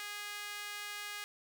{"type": "tone with high-pass filter", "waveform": "sawtooth", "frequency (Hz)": 412.7, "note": "G#4", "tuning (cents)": -11, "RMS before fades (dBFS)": -43, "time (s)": [0, 1.24], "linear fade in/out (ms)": 0, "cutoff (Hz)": 1800, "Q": 1.2, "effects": []}